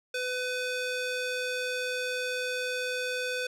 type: tone with band-pass filter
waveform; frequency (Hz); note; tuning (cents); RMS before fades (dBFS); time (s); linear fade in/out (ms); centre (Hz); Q
square; 502; B4; +28; -32; 0.14-3.47; 5; 2800; 0.58
effects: none